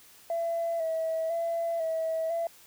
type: tone with vibrato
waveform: sine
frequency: 659.3 Hz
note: E5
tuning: in tune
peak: -26 dBFS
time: 0.3-2.47 s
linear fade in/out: 2 ms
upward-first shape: square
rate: 1 Hz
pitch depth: 32 cents each way
effects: tanh soft clip ceiling -23 dBFS + white hiss -55 dBFS RMS until 2.66 s